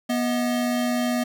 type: tone pair together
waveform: square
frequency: 243.4 / 632 Hz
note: B3 / D#5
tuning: -25 / +27 cents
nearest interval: octave + perfect fourth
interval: 1652 cents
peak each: -23 / -29 dBFS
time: 0.09-1.24 s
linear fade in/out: 10 ms
effects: none